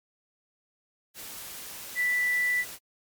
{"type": "tone in noise", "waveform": "sine", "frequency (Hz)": 1975.5, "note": "B6", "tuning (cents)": 0, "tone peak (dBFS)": -23, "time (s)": [1.95, 2.65], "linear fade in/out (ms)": 50, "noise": "white", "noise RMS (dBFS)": -41, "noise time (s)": [1.14, 2.79], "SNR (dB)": 15, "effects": ["MP3 96 kbps"]}